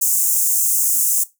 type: high-pass noise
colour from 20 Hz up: pink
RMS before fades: -17 dBFS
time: 0.01-1.24 s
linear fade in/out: 10 ms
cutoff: 6700 Hz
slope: 48 dB/octave
effects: noise-tail reverb RT60 0.2 s tail -17 dB re dry